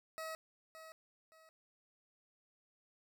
20% pulse tone with echo, 640 Hz, D#5, 49 cents sharp, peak -37 dBFS, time 0.18-0.35 s, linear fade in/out 0 ms, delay 570 ms, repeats 2, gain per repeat -10 dB, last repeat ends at 1.49 s, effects none

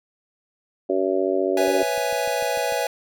harmonic tone, 94.9 Hz, F#2, 44 cents sharp, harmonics 3 / 4 / 5 / 6 / 7, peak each -27 / -22 / -29 / -25 / -28 dBFS, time 0.89-1.83 s, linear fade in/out 10 ms
square chord, C# minor seventh, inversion third, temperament equal, 493.9 / 554.4 / 659.3 / 830.6 Hz, B4 / C#5 / E5 / G#5, 0 / 0 / 0 / 0 cents, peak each -28 dBFS, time 1.57-2.87 s, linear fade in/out 2 ms
click train, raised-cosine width 2 ms, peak -29 dBFS, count 8, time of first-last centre 1.68-2.723 s, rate 6.71 Hz
effects none

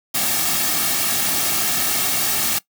white noise with comb filter, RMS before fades -20 dBFS, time 0.14-2.59 s, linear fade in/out 10 ms, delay 2 ms, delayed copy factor -0.6, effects noise-tail reverb RT60 0.1 s tail -20 dB re dry

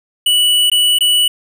square tone with dropouts, 2952 Hz, F#7, 5 cents flat, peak -10 dBFS, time 0.26-1.28 s, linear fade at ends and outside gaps 5 ms, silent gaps 0.7-0.716 / 0.987-1.007 s, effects none

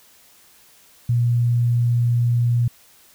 sine tone, 119.6 Hz, A#2, 45 cents sharp, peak -15 dBFS, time 1.09-2.68 s, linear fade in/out 5 ms, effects white hiss -52 dBFS RMS until 3.14 s

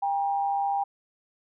sine tone pair together, 797.8 / 952 Hz, G5 / A#5, +30 / +36 cents, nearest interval minor third, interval 306 cents, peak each -24 / -33 dBFS, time 0.02-0.84 s, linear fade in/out 10 ms, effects none

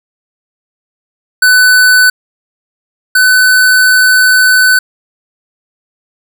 square tone pair in turn, 1500 / 1506.1 Hz, F#6 / F#6, +23 / +30 cents, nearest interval unison, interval 7 cents, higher second, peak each -4 / -5 dBFS, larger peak first, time 1.42-2.1 / 3.15-4.79 s, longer second, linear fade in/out 5 ms, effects none

